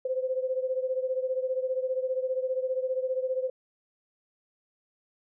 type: beating tone pair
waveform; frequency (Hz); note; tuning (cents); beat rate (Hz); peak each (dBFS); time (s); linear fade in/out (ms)
sine; 513 / 528; C5 / C5; -34 / +16; 15; -28 / -32; 0.05-3.5; 5
effects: none